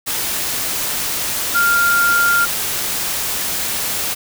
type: tone in noise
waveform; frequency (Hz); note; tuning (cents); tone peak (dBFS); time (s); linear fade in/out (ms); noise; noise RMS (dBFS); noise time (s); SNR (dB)
sine; 1396.9; F6; 0; -12; 1.54-2.46; 20; white; -21; 0.06-4.15; +6
effects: none